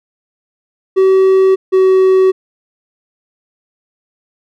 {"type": "tone pair in turn", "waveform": "triangle", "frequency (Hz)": [381, 377.5], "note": ["G4", "F#4"], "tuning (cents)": [-49, 35], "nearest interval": "unison", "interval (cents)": 16, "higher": "first", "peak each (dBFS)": -4, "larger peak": "neither", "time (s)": [[0.96, 1.56], [1.72, 2.32]], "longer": "neither", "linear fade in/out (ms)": 20, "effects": []}